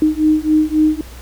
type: beating tone pair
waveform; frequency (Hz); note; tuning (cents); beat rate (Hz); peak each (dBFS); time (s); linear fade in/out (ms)
sine; 307.1 / 310.8; D#4 / D#4; -23 / -2; 3.7; -14; 0.02-1.01; 2
effects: added 60 Hz sine -33 dBFS peak until 1.21 s + pink hiss -40 dBFS RMS until 1.21 s